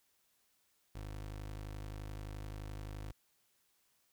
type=tone; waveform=25% pulse; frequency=51.6 Hz; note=G#1; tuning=10 cents flat; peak=-39 dBFS; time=0.95-3.12 s; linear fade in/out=5 ms; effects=white hiss -75 dBFS RMS until 4.12 s